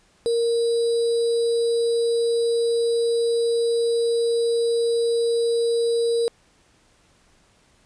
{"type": "tone with sample-and-hold", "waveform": "sine", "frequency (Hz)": 466, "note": "A#4", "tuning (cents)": -1, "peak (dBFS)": -18, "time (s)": [0.26, 6.28], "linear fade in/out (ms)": 0, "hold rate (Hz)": 4410, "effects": ["pink hiss -59 dBFS RMS until 7.85 s", "resampled to 22050 Hz"]}